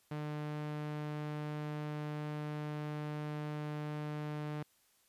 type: tone with low-pass filter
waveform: sawtooth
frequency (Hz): 150.1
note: D3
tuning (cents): +38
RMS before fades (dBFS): -40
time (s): 0.11-4.63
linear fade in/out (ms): 5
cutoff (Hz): 3300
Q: 0.54
effects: white hiss -71 dBFS RMS until 5.08 s + resampled to 32000 Hz